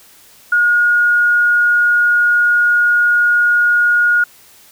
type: tone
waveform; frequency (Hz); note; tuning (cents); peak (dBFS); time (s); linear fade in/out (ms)
sine; 1437; F6; +49; -9; 0.52-4.24; 5
effects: white hiss -45 dBFS RMS until 4.71 s